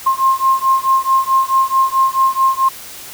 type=beating tone pair; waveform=sine; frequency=1061 / 1065.6 Hz; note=C6 / C6; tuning=+24 / +31 cents; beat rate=4.6 Hz; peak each=-14 dBFS; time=0.06-2.69 s; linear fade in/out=10 ms; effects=white hiss -33 dBFS RMS until 3.13 s